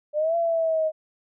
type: exponential two-way sweep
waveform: sine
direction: up then down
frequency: 588 to 680 to 624 Hz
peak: -20 dBFS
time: 0.13-0.92 s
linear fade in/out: 50 ms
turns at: 0.36 s
effects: none